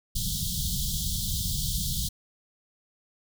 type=band-stop noise; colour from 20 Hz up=pink; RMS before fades=-29 dBFS; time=0.15-2.09 s; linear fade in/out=10 ms; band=200 to 3200 Hz; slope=96 dB/octave; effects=none